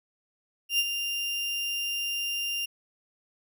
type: tone with ADSR envelope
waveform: 35% pulse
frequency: 2794 Hz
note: F7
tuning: in tune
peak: -19 dBFS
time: 0.69-2.66 s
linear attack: 100 ms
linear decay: 42 ms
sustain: -8 dB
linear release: 12 ms
effects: none